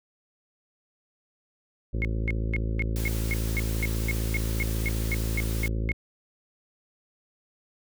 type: harmonic tone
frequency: 55 Hz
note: A1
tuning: in tune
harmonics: 1 / 2 / 3 / 4 / 5 / 6 / 7 / 8 / 9 / 10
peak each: -27 / -31 / -41 / -38 / -44 / -41 / -43 / -48 / -48 / -48 dBFS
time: 1.93-5.93 s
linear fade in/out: 10 ms
type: tone bursts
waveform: sine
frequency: 2165 Hz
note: C#7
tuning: 41 cents flat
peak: -26 dBFS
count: 16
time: 2.02-5.918 s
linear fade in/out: 0 ms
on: 28 ms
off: 230 ms
type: high-pass noise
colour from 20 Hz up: white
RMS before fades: -39 dBFS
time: 2.96-5.68 s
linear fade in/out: 0 ms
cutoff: 160 Hz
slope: 48 dB/octave
effects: none